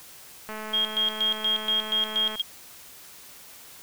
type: click train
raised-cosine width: 0.5 ms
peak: -22 dBFS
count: 404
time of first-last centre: 0.49-2.356 s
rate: 216 Hz
type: tone with tremolo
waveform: sine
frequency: 3242 Hz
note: G#7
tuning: 42 cents flat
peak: -21 dBFS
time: 0.73-2.42 s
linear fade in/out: 10 ms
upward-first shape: square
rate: 4.2 Hz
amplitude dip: 80%
effects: white hiss -47 dBFS RMS until 3.82 s